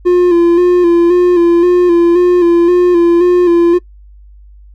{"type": "tone with vibrato", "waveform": "triangle", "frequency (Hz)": 349.2, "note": "F4", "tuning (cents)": 0, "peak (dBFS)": -3, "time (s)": [0.05, 3.79], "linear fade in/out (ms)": 20, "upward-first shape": "square", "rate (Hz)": 1.9, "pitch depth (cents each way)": 35, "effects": ["noise-tail reverb RT60 0.1 s tail -23 dB re dry", "added 50 Hz sine -35 dBFS peak until 4.74 s"]}